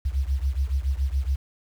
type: beating tone pair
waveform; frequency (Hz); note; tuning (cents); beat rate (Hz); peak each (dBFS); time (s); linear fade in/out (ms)
sine; 64.7 / 71.8; C2 / D2; -19 / -39; 7.1; -24 / -26; 0.05-1.36; 10
effects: 8-bit